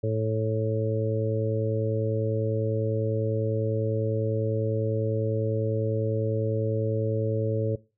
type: harmonic tone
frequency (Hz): 110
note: A2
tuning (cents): 0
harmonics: 1 / 2 / 3 / 4 / 5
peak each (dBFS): -26 / -37 / -35 / -29 / -31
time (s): 0.03-7.76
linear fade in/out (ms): 10
effects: noise-tail reverb RT60 0.3 s tail -20 dB re dry